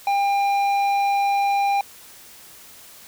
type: tone with tanh clipping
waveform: sine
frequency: 800 Hz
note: G5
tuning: 35 cents sharp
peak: -19 dBFS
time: 0.07-1.81 s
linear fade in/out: 2 ms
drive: 10 dB
effects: white hiss -45 dBFS RMS until 3.07 s